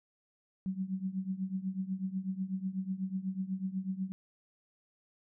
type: tone with tremolo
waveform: sine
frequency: 189.4 Hz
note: F#3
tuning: 41 cents sharp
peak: -29 dBFS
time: 0.66-4.12 s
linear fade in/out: 0 ms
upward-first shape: triangle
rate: 8.1 Hz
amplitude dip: 90%
effects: none